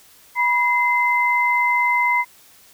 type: tone pair together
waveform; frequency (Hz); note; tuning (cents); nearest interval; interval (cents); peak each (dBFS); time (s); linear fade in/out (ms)
sine; 975.9 / 2066; B5 / C7; -21 / -22; octave + minor second; 1299; -18; 0.35-2.25; 50
effects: white hiss -50 dBFS RMS until 2.73 s